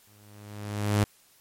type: tone with exponential growth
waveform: sawtooth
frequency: 103.83 Hz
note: G#2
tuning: in tune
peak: -15 dBFS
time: 0.07-1.04 s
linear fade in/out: 5 ms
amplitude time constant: 210 ms
effects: white hiss -60 dBFS RMS until 1.4 s + MP3 64 kbps